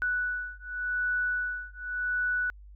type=beating tone pair; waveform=sine; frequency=1480 / 1480.88 Hz; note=F#6 / F#6; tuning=0 / +1 cents; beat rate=0.88 Hz; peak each=-31 dBFS; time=0.02-2.5 s; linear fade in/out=0 ms; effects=added 50 Hz sine -46 dBFS peak until 2.75 s